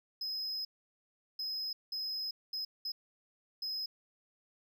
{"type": "tone bursts at uneven times", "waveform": "triangle", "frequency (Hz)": 5090, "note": "D#8", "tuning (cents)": 39, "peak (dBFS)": -34, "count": 6, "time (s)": [[0.21, 0.65], [1.39, 1.73], [1.92, 2.31], [2.53, 2.65], [2.85, 2.92], [3.62, 3.86]], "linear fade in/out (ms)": 5, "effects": []}